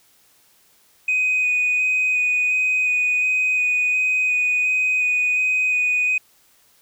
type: tone with vibrato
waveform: sine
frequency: 2495 Hz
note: D#7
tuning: 4 cents sharp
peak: -15 dBFS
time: 1.08-6.18 s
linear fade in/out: 5 ms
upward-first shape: square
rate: 1.4 Hz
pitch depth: 9 cents each way
effects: tanh soft clip ceiling -14 dBFS + white hiss -57 dBFS RMS until 6.81 s